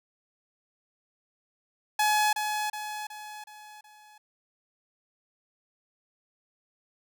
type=tone with echo; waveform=sawtooth; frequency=847 Hz; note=G#5; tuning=34 cents sharp; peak=-18 dBFS; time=1.99-2.33 s; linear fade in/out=5 ms; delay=370 ms; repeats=5; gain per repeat=-6 dB; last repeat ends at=4.18 s; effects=none